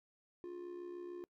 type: tone with amplitude modulation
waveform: triangle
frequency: 352.7 Hz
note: F4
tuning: 17 cents sharp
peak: -39 dBFS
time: 0.44-1.24 s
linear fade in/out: 0 ms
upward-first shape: sine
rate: 66.7 Hz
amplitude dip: 60%
effects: noise-tail reverb RT60 0.1 s tail -24 dB re dry